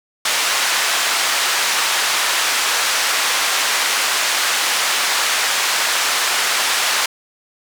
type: band-pass noise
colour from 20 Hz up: pink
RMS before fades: -18 dBFS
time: 0.25-7.06 s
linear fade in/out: 5 ms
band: 1100 to 8800 Hz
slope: 12 dB/octave
effects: none